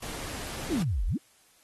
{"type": "noise", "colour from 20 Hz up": "pink", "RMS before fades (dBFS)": -38, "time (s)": [0.02, 0.83], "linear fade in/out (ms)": 5}
{"type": "exponential two-way sweep", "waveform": "sine", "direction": "down then up", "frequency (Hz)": [382.9, 36.71, 382.9], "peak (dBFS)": -25, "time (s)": [0.7, 1.18], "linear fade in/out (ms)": 20, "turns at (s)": 1.06}
{"effects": ["white hiss -62 dBFS RMS until 1.63 s", "AAC 32 kbps"]}